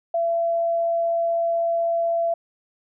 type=tone; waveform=sine; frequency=674 Hz; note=E5; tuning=38 cents sharp; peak=-19 dBFS; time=0.14-2.34 s; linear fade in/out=5 ms; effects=none